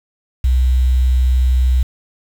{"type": "tone with quantisation", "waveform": "sine", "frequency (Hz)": 63.4, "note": "B1", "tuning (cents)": 46, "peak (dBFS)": -10, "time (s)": [0.44, 1.83], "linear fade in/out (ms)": 5, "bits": 6, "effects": []}